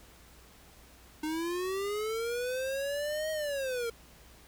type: linear two-way sweep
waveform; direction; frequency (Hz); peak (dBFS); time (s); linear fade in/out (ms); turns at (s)
square; up then down; 304.1 to 631 to 455.3; -32; 1.23-3.9; 5; 3.31
effects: added 60 Hz sine -59 dBFS peak until 4.47 s + pink hiss -57 dBFS RMS until 4.47 s